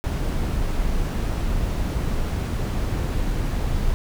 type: noise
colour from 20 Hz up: brown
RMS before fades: -23 dBFS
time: 0.04-3.94 s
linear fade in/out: 0 ms
effects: none